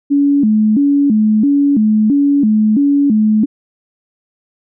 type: tone with vibrato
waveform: sine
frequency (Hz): 246.9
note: B3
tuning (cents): 0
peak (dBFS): -8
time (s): 0.1-3.46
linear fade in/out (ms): 20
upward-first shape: square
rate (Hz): 1.5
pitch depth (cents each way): 240
effects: none